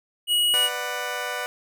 square tone, 2907 Hz, F#7, 31 cents flat, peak -19 dBFS, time 0.27-0.7 s, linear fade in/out 50 ms
15% pulse chord, B minor, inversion none, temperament just, 493.9 / 592.7 / 740.8 Hz, B4 / D5 / F#5, 0 / +16 / +2 cents, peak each -26 dBFS, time 0.54-1.46 s, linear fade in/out 0 ms
effects none

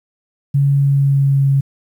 sine tone with pitch glide, 140 to 137.59 Hz, C#3 to C#3, +18 to -13 cents, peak -10 dBFS, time 0.54-1.61 s, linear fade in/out 10 ms, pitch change -31 cents, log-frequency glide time 0.75-1.49 s, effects 8-bit

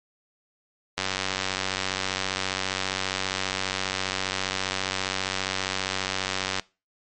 click train, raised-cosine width 0.2 ms, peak -8 dBFS, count 534, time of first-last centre 0.98-6.596 s, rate 94.9 Hz, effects noise-tail reverb RT60 0.3 s tail -23 dB re dry + MP3 48 kbps

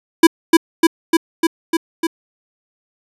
square tone with echo, 329.6 Hz, E4, in tune, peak -4 dBFS, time 0.23-0.27 s, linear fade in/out 5 ms, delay 300 ms, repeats 6, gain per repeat -2 dB, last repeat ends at 2.07 s, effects resampled to 32000 Hz

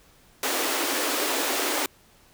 pink high-pass noise, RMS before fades -26 dBFS, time 0.43-1.86 s, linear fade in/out 2 ms, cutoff 260 Hz, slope 96 dB/octave, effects pink hiss -57 dBFS RMS until 2.33 s

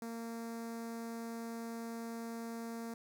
sawtooth tone with notch filter, 230 Hz, A#3, 23 cents flat, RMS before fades -43 dBFS, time 0.02-2.94 s, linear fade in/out 2 ms, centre 3000 Hz, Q 0.94, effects none

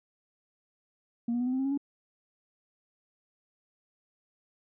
sine tone with pitch steps, 234.9 / 241.1 / 247.4 / 254 / 260.6 / 267.5 / 274.5 / 281.8 Hz, A#3 / B3 / B3 / B3 / C4 / C4 / C#4 / C#4, +13 / -41 / +3 / +49 / -7 / +38 / -17 / +29 cents, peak -25 dBFS, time 1.28-1.776 s, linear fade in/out 5 ms, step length 62 ms, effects tanh soft clip ceiling -24 dBFS

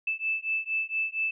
sine beating tone pair, 2630 / 2634.3 Hz, E7 / E7, -5 / -2 cents, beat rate 4.3 Hz, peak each -30 dBFS, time 0.07-1.31 s, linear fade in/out 5 ms, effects none

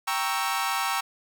sawtooth chord, G diminished seventh, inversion none, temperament equal, 784 / 932.3 / 1108.7 / 1318.5 Hz, G5 / Bb5 / Db6 / Fb6, 0 / 0 / 0 / 0 cents, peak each -27 dBFS, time 0.07-1.01 s, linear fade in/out 10 ms, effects none

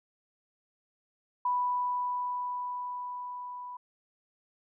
sine tone with level ramp, 987.8 Hz, B5, in tune, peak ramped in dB -25 to -39 dBFS, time 1.45-3.77 s, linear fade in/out 5 ms, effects none

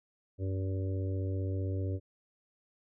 harmonic tone, 95.4 Hz, G2, 47 cents flat, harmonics 1 / 3 / 4 / 5 / 6, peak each -31 / -41 / -43 / -45 / -47 dBFS, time 0.38-2 s, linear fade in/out 50 ms, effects none

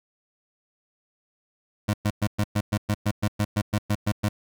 25% pulse tone bursts, 104.1 Hz, G#2, 5 cents sharp, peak -17 dBFS, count 15, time 1.88-4.29 s, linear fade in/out 10 ms, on 58 ms, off 110 ms, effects none

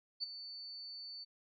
sine tone with ADSR envelope, 4500 Hz, C#8, 25 cents sharp, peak -33 dBFS, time 0.2-1.25 s, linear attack 32 ms, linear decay 15 ms, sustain -12 dB, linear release 21 ms, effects none

